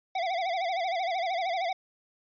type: tone with vibrato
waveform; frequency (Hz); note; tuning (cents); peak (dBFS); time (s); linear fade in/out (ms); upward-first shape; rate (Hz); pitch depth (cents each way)
square; 717; F5; +45; -28; 0.15-1.73; 5; sine; 13; 130
effects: resampled to 11025 Hz